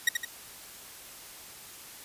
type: tone with echo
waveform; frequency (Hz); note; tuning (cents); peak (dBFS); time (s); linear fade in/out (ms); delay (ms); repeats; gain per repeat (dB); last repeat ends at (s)
sawtooth; 1894; A#6; +27; -16; 0.07-0.09; 5; 80; 2; -6; 0.25
effects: white hiss -47 dBFS RMS until 2.04 s + resampled to 32000 Hz